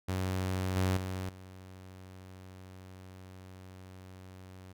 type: tone with level steps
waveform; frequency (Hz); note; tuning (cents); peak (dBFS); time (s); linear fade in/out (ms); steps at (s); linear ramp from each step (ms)
sawtooth; 93.3; F#2; +15; -27 / -23 / -31 / -44; 0.08-4.73; 10; 0.76 / 0.97 / 1.29; 2
effects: none